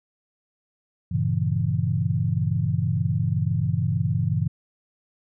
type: chord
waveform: sine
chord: G diminished seventh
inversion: none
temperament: equal with one note detuned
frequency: 97.55 / 116.54 / 138.59 / 164.81 Hz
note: G2 / Bb2 / Db3 / Fb3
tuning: -8 / 0 / 0 / 0 cents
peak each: -26 dBFS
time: 1.11-4.48 s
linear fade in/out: 10 ms
effects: none